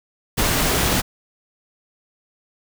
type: noise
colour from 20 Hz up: pink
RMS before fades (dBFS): -19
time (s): 0.37-1.02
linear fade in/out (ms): 20
effects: none